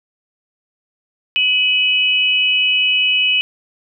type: tone pair together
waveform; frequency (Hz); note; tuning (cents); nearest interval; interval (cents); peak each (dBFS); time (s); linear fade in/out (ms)
sine; 2545 / 2960; D#7 / F#7; +39 / 0; minor third; 261; -15; 1.36-3.41; 0
effects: none